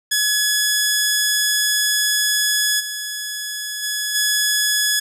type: tone with level steps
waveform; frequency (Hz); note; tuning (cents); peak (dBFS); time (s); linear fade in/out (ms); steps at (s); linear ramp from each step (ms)
10% pulse; 1693; G#6; +33; -7 / -16 / -12 / -7; 0.11-5; 10; 2.79 / 3.82 / 4.14; 20
effects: none